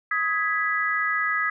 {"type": "chord", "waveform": "sine", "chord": "G# minor", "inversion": "second", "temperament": "equal with one note detuned", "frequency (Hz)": [1261.2, 1661.2, 1975.5], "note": ["D#6", "G#6", "B6"], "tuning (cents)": [23, 0, 0], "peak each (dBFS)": -26, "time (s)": [0.11, 1.5], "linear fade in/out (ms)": 5, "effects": []}